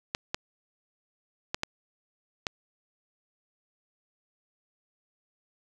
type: clicks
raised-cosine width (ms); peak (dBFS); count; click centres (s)
0.2; -11; 5; 0.149 / 0.345 / 1.545 / 1.634 / 2.468
effects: none